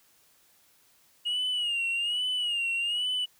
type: tone with vibrato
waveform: sine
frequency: 2866 Hz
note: F7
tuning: 44 cents sharp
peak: -24 dBFS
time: 1.25-3.26 s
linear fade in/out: 20 ms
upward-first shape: sine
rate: 1.2 Hz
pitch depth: 85 cents each way
effects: tanh soft clip ceiling -25 dBFS + white hiss -63 dBFS RMS until 3.39 s